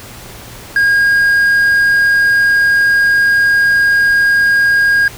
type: tone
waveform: triangle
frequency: 1627 Hz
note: G#6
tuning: 36 cents flat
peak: -6 dBFS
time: 0.76-5.08 s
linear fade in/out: 2 ms
effects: added 116 Hz sine -39 dBFS peak until 5.17 s + pink hiss -33 dBFS RMS until 5.17 s